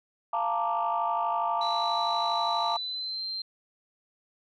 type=chord; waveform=sine; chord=Bb major seventh; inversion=second; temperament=equal with one note detuned; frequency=692 / 880 / 932.3 / 1174.7 Hz; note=F5 / A5 / Bb5 / D6; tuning=-16 / 0 / 0 / 0 cents; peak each=-30 dBFS; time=0.33-2.77 s; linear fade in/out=5 ms
type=tone with pitch glide; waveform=sine; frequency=3959 to 4146 Hz; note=B7 to C8; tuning=+3 to -17 cents; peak=-31 dBFS; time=1.61-3.42 s; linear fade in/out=5 ms; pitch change=+80 cents; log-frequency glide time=2.72-3.24 s
effects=tanh soft clip ceiling -18 dBFS